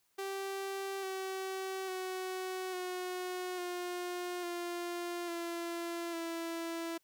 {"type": "tone with pitch steps", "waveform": "sawtooth", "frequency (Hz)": [389.8, 381.1, 372.6, 364.3, 356.2, 348.3, 340.5, 332.9], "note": ["G4", "G4", "F#4", "F#4", "F4", "F4", "F4", "E4"], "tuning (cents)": [-10, -49, 12, -27, 34, -5, -44, 17], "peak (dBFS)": -33, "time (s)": [0.18, 6.98], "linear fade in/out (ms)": 10, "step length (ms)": 850, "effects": ["white hiss -75 dBFS RMS until 7.03 s"]}